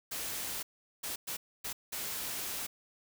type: noise bursts at uneven times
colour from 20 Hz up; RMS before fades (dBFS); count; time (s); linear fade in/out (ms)
white; -38; 5; 0.11-0.63 / 1.03-1.16 / 1.27-1.37 / 1.64-1.73 / 1.92-2.67; 10
effects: none